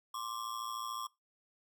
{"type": "ring-modulated tone", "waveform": "square", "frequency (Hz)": 1108.7, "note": "C#6", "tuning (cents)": 0, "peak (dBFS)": -36, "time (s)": [0.14, 1.07], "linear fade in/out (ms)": 5, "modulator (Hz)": 56.8, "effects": ["noise-tail reverb RT60 0.2 s tail -20 dB re dry"]}